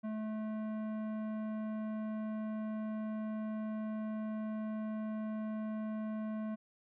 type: tone with tanh clipping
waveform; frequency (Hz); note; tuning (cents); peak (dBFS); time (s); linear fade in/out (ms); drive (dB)
sine; 216.6; A3; -27; -38; 0.03-6.56; 20; 14
effects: none